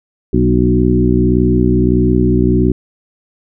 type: harmonic tone with a mistuned harmonic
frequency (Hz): 61.6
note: B1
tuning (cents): -4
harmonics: 1 / 2 / 3 / 4 / 5 / 6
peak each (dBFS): -16 / -16 / -16 / -16 / -16 / -16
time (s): 0.33-2.72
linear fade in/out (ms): 5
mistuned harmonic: 4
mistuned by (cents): -27
effects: none